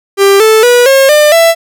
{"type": "tone with pitch steps", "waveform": "45% pulse", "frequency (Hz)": [395.4, 438.7, 486.8, 540.1, 599.3, 665], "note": ["G4", "A4", "B4", "C#5", "D5", "E5"], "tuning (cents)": [15, -5, -25, -45, 35, 15], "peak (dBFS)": -3, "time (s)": [0.17, 1.55], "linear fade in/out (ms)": 50, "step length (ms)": 230, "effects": []}